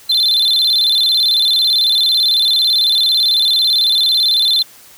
triangle tone with vibrato, 3816 Hz, A#7, 40 cents sharp, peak -9 dBFS, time 0.09-4.63 s, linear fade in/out 10 ms, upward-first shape square, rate 18 Hz, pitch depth 130 cents each way, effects white hiss -42 dBFS RMS until 4.97 s

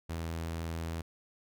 sawtooth tone, 82.41 Hz, E2, in tune, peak -31 dBFS, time 0.09-1.02 s, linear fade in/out 10 ms, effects none

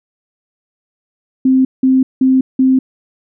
sine tone bursts, 261.4 Hz, C4, 1 cent flat, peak -7 dBFS, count 4, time 1.45-2.79 s, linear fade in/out 5 ms, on 200 ms, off 180 ms, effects none

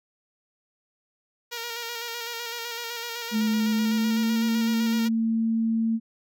5% pulse tone with vibrato, 469 Hz, A#4, 11 cents sharp, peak -20 dBFS, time 1.51-5.09 s, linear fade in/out 20 ms, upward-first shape square, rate 7.9 Hz, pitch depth 29 cents each way
sine tone with pitch glide, 216.7 to 225.6 Hz, A3 to A3, -26 to +44 cents, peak -21 dBFS, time 3.31-6 s, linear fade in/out 50 ms, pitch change +70 cents, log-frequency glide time 3.71-4.41 s
effects none

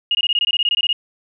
sine tone bursts, 2863 Hz, F7, 42 cents sharp, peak -14 dBFS, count 14, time 0.11-0.929 s, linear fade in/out 2 ms, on 39 ms, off 21 ms, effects none

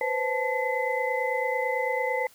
sine tone cluster, 496 / 525 / 875 / 2032 Hz, B4 / C5 / A5 / B6, +7 / +6 / -10 / +49 cents, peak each -30 dBFS, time 0.01-2.27 s, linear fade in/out 2 ms, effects white hiss -56 dBFS RMS until 2.34 s

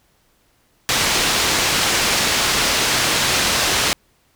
white low-pass noise, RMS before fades -18 dBFS, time 0.89-3.93 s, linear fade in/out 0 ms, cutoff 5500 Hz, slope 12 dB/octave, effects pink hiss -60 dBFS RMS until 4.35 s

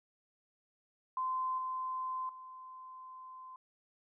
sine tone with level steps, 1033 Hz, C6, 22 cents flat, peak -32 / -35 / -47 dBFS, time 1.17-3.56 s, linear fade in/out 2 ms, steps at 1.58 / 2.29 s, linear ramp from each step 2 ms, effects none

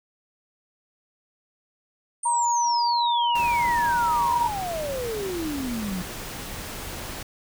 sine exponential sweep, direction down, 9000 to 174.61 Hz, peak -27 dBFS, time 2.23-6.02 s, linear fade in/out 5 ms
sine tone, 949 Hz, A#5, 31 cents sharp, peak -20 dBFS, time 2.25-4.48 s, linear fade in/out 10 ms
pink noise, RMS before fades -35 dBFS, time 3.35-7.23 s, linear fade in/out 5 ms
effects none

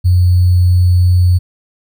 sine tone with sample-and-hold, 89.7 Hz, F2, 47 cents sharp, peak -6 dBFS, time 0.04-1.39 s, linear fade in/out 20 ms, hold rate 4410 Hz, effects none

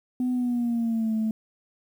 sine tone with pitch glide, 250.8 to 219.6 Hz, B3 to A3, +27 to -3 cents, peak -21 dBFS, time 0.2-1.31 s, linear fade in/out 2 ms, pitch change -230 cents, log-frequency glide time 0.32-1.14 s, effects tanh soft clip ceiling -20 dBFS + 9-bit

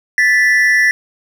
triangle ring-modulated tone, 1864.7 Hz, A#6, in tune, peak -4 dBFS, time 0.18-0.91 s, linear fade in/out 0 ms, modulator 111 Hz, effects none

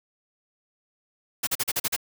white noise bursts, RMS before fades -25 dBFS, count 7, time 1.43-1.964 s, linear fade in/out 10 ms, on 42 ms, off 40 ms, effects none

